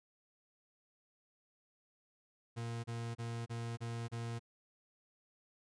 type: tone bursts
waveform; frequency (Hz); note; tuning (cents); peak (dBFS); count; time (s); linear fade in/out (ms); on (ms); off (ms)
40% pulse; 116.54; A#2; 0; -38; 6; 2.56-4.395; 20; 280; 31
effects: resampled to 22050 Hz